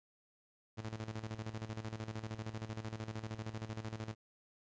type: tone with tremolo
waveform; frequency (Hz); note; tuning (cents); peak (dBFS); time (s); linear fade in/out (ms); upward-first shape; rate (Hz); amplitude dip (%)
sawtooth; 110; A2; 0; -35; 0.77-4.15; 20; square; 13; 70
effects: resampled to 16000 Hz + 12-bit